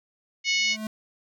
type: harmonic tone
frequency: 733 Hz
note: F#5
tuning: 16 cents flat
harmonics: 3 / 4 / 5 / 6 / 7 / 8 / 9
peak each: -24 / -28 / -34 / -31 / -31 / -35 / -36 dBFS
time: 0.44-0.77 s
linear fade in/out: 50 ms
type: tone with exponential growth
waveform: square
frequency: 216.3 Hz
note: A3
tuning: 29 cents flat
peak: -28 dBFS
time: 0.46-0.87 s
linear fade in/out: 2 ms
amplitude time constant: 87 ms
effects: none